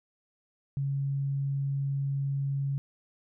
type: tone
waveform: sine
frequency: 138.59 Hz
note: C#3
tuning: in tune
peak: -27 dBFS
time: 0.77-2.78 s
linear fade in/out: 0 ms
effects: none